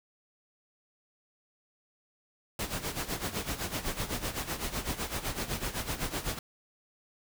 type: noise with tremolo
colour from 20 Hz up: pink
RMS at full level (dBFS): -32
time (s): 2.59-6.39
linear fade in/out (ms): 2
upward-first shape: sine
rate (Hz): 7.9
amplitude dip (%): 75
effects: none